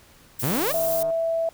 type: noise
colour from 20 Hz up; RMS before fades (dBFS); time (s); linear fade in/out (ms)
violet; -29; 0.39-1.03; 5
type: exponential sweep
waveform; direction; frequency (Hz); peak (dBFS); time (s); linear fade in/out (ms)
sawtooth; up; 110 to 659.3; -19; 0.42-0.73; 20
type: click train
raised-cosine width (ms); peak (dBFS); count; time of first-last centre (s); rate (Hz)
1; -27; 94; 0.5-1.104; 154
type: tone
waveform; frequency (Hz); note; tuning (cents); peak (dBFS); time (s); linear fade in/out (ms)
sine; 659.3; E5; 0; -21; 0.74-1.49; 2
effects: pink hiss -53 dBFS RMS until 1.53 s